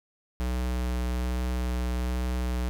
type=tone with vibrato; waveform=square; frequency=61.74 Hz; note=B1; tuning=in tune; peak=-27 dBFS; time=0.4-2.69 s; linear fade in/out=0 ms; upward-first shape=sine; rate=1.2 Hz; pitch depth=11 cents each way; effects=none